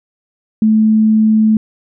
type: tone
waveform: sine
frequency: 217.7 Hz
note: A3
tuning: 18 cents flat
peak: -7 dBFS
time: 0.62-1.57 s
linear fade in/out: 2 ms
effects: none